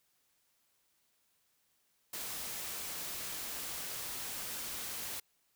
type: noise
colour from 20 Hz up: white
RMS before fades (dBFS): -41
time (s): 2.13-5.2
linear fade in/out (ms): 5
effects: white hiss -75 dBFS RMS until 5.55 s